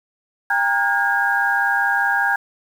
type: tone cluster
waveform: sine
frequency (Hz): 798 / 923 / 1430 / 1631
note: G5 / A#5 / F6 / G#6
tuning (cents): +31 / -17 / +41 / -32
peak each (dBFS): -22 / -25 / -24 / -18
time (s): 0.5-2.36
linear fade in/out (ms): 5
effects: 7-bit